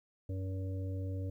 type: harmonic tone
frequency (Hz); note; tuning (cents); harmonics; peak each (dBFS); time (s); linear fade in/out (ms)
94.7; F#2; +41; 1 / 3 / 5 / 6; -35 / -45 / -49 / -51; 0.29-1.3; 5
effects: 12-bit